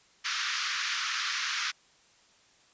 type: band-pass noise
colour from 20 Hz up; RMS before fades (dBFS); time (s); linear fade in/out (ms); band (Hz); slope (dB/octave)
pink; -32; 0.24-1.72; 20; 1200 to 6300; 48
effects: white hiss -62 dBFS RMS until 2.73 s + resampled to 16000 Hz